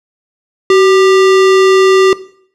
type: tone with sample-and-hold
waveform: sine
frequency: 380 Hz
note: F#4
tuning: 46 cents sharp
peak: -3 dBFS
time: 0.7-2.13 s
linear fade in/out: 2 ms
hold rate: 1575 Hz
effects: noise-tail reverb RT60 0.6 s tail -18 dB re dry + low-pass 5000 Hz 12 dB/octave